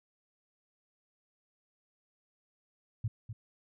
sine tone with echo, 110.8 Hz, A2, 13 cents sharp, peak -29 dBFS, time 3.04-3.08 s, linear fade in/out 5 ms, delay 250 ms, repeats 1, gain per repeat -9 dB, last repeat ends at 3.33 s, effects none

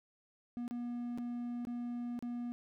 triangle tone with dropouts, 240.7 Hz, B3, 44 cents flat, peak -35 dBFS, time 0.57-2.52 s, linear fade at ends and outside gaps 0 ms, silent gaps 0.679-0.71 / 1.176-1.184 / 1.651-1.671 / 2.191-2.225 s, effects none

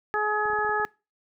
harmonic tone, 422.6 Hz, G#4, 30 cents sharp, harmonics 1 / 2 / 3 / 4, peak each -29 / -28 / -29 / -28 dBFS, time 0.14-0.85 s, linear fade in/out 0 ms
clicks, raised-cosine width 3 ms, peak -35 dBFS, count 8, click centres 0.456 / 0.501 / 0.533 / 0.589 / 0.648 / 0.694 / 0.799 / 0.851 s
effects noise-tail reverb RT60 0.3 s tail -24 dB re dry

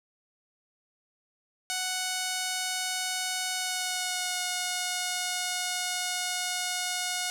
5% pulse tone with pitch glide, 740 to 725.2 Hz, F#5 to F#5, 0 to -35 cents, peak -17 dBFS, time 1.7-7.3 s, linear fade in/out 0 ms, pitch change -35 cents, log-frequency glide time 3.52-4.43 s, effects none

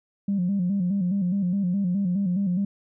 sine tone with vibrato, 188.5 Hz, F#3, 32 cents sharp, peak -20 dBFS, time 0.28-2.65 s, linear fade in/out 5 ms, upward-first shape square, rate 4.8 Hz, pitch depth 98 cents each way, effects tanh soft clip ceiling -17 dBFS

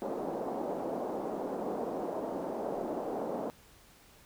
white band-pass noise, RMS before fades -36 dBFS, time 0.02-3.5 s, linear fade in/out 0 ms, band 210 to 730 Hz, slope 24 dB/octave, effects pink hiss -59 dBFS RMS until 4.25 s

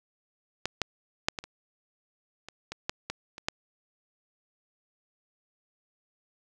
clicks, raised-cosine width 0.2 ms, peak -11 / -9 / -6 / -16 / -25 / -24 / -19 / -11 / -15 / -24 / -10 dBFS, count 11, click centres 0.656 / 0.817 / 1.285 / 1.388 / 1.44 / 2.486 / 2.72 / 2.895 / 3.1 / 3.381 / 3.485 s, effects none

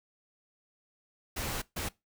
pink noise bursts at uneven times, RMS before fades -35 dBFS, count 2, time 1.36-1.62 / 1.76-1.89 s, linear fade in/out 10 ms, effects noise-tail reverb RT60 0.2 s tail -21 dB re dry

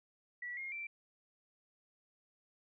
sine tone with pitch steps, 1949 / 2138 / 2345 Hz, B6 / C7 / D7, -23 / +37 / -3 cents, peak -40 dBFS, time 0.42-0.87 s, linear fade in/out 5 ms, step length 150 ms, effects none

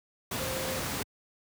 sine tone in noise, 523.3 Hz, C5, in tune, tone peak -36 dBFS, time 0.39-0.8 s, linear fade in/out 5 ms, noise pink, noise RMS -33 dBFS, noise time 0.31-1.03 s, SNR -6 dB, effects high-pass 80 Hz 12 dB/octave

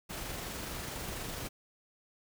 pink noise with amplitude modulation, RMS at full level -39 dBFS, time 0.09-1.49 s, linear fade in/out 20 ms, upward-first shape sine, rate 24.3 Hz, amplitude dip 25%, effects none

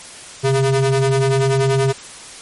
square ring-modulated tone, 136.6 Hz, C#3, 25 cents flat, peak -11 dBFS, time 0.43-1.93 s, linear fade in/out 20 ms, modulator 268 Hz, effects white hiss -36 dBFS RMS until 2.41 s + MP3 48 kbps

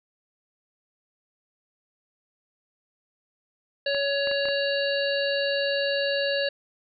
harmonic tone, 560 Hz, C#5, 18 cents sharp, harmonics 1 / 3 / 5 / 7 / 8, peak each -25 / -30 / -32 / -33 / -34 dBFS, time 3.86-6.49 s, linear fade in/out 5 ms
clicks, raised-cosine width 0.5 ms, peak -22 dBFS, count 5, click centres 3.947 / 4.273 / 4.314 / 4.455 / 4.486 s
effects none

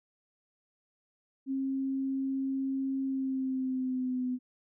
sine tone with pitch glide, 268.4 to 251.9 Hz, C4 to B3, +44 to +34 cents, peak -29 dBFS, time 1.46-4.39 s, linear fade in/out 50 ms, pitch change -110 cents, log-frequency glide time 3.04-4.27 s, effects none

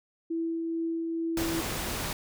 sine tone with tremolo, 330 Hz, E4, 2 cents sharp, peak -27 dBFS, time 0.3-1.61 s, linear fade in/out 10 ms, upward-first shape triangle, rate 2.3 Hz, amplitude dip 25%
pink noise, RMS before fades -33 dBFS, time 1.37-2.13 s, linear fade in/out 2 ms
effects none

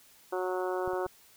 harmonic tone, 183.7 Hz, F#3, 12 cents flat, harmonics 2 / 3 / 4 / 5 / 6 / 7 / 8, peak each -32 / -36 / -38 / -40 / -42 / -43 / -44 dBFS, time 0.32-1.07 s, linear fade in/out 10 ms
clicks, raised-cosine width 5 ms, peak -32 / -42 / -36 dBFS, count 3, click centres 0.877 / 0.934 / 1.063 s
effects white hiss -59 dBFS RMS until 1.36 s

